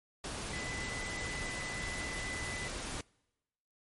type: tone in noise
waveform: sine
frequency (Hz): 2000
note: B6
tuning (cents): +21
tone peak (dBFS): -40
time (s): 0.53-2.68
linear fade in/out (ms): 2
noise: pink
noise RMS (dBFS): -40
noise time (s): 0.24-3.01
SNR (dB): -3
effects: noise-tail reverb RT60 1.0 s tail -26 dB re dry + MP3 48 kbps